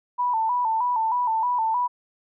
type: tone with vibrato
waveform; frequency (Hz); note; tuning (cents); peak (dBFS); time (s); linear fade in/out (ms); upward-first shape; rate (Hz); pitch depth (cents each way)
sine; 935; A#5; +5; -20; 0.18-1.88; 20; square; 3.2; 85
effects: none